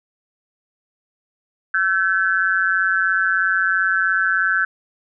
sine tone with amplitude modulation, 1529 Hz, G6, 44 cents flat, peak -11 dBFS, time 1.74-4.65 s, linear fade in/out 5 ms, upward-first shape sine, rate 183 Hz, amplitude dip 100%, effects none

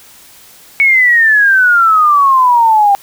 sine exponential sweep, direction down, 2233 to 790 Hz, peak -5 dBFS, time 0.8-2.95 s, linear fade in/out 0 ms, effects white hiss -40 dBFS RMS until 3.02 s

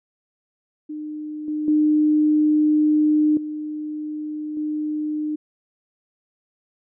sine tone with level steps, 303.6 Hz, D#4, 42 cents flat, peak -28 / -22 / -14 / -26 / -22 dBFS, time 0.89-5.36 s, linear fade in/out 10 ms, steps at 1.48 / 1.68 / 3.37 / 4.57 s, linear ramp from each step 2 ms, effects none

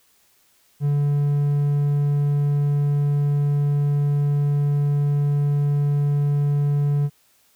triangle tone, 144.3 Hz, D3, 30 cents flat, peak -15 dBFS, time 0.8-7.1 s, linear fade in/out 50 ms, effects white hiss -60 dBFS RMS until 7.55 s

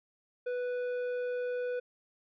sine tone with tanh clipping, 493.9 Hz, B4, in tune, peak -33 dBFS, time 0.46-1.8 s, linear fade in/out 10 ms, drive 9 dB, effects none

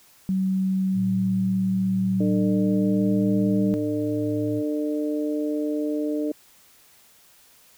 sine tone with pitch glide, 189.3 to 195.86 Hz, F#3 to G3, +40 to -1 cents, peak -20 dBFS, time 0.29-3.74 s, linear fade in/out 0 ms, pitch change +59 cents, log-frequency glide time 2.22-3.18 s
sine tone with tremolo, 112.8 Hz, A2, 44 cents sharp, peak -29 dBFS, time 0.93-4.63 s, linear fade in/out 50 ms, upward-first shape sine, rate 0.93 Hz, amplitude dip 30%
harmonic tone, 150 Hz, D3, 37 cents sharp, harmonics 2 / 3 / 4, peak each -24 / -30 / -32 dBFS, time 2.2-6.32 s, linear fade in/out 5 ms
effects white hiss -55 dBFS RMS until 7.77 s

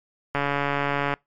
click train, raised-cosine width 0.5 ms, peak -9 dBFS, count 113, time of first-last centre 0.35-1.139 s, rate 142 Hz, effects noise-tail reverb RT60 0.2 s tail -26 dB re dry + MP3 64 kbps

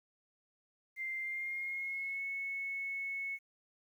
sine tone with pitch glide, 2093 to 2200 Hz, C7 to C#7, 0 to -14 cents, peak -36 dBFS, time 0.96-3.39 s, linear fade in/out 50 ms, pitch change +86 cents, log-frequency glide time 1.21-2.21 s, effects 11-bit

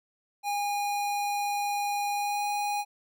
square tone with pitch glide, 817 to 822.2 Hz, G#5 to G#5, -29 to -18 cents, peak -28 dBFS, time 0.43-2.85 s, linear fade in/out 50 ms, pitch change +11 cents, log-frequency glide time 2.12-2.44 s, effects none

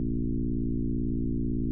sine tone with frequency modulation, 126.8 Hz, B2, 46 cents sharp, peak -25 dBFS, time 0-1.71 s, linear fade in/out 0 ms, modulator 58 Hz, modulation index 3.2, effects none

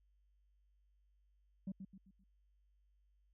sine tone with echo, 191.9 Hz, G3, 37 cents flat, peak -37 dBFS, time 1.67-1.72 s, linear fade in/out 5 ms, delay 130 ms, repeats 4, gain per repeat -8 dB, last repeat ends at 2.24 s, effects tanh soft clip ceiling -38 dBFS + added 50 Hz sine -70 dBFS peak until 3.33 s

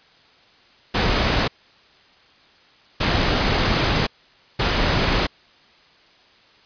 pink noise bursts at uneven times, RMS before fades -19 dBFS, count 3, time 0.94-1.48 / 3-4.07 / 4.59-5.27 s, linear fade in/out 10 ms, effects white hiss -53 dBFS RMS until 6.65 s + resampled to 11025 Hz

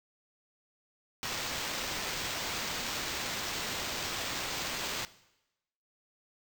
blue noise with sample-and-hold, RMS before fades -36 dBFS, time 1.23-5.05 s, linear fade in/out 0 ms, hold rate 11025 Hz, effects noise-tail reverb RT60 0.9 s tail -18 dB re dry

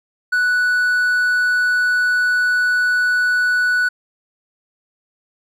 triangle tone, 1480 Hz, F#6, in tune, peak -12 dBFS, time 0.32-3.89 s, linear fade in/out 10 ms, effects none

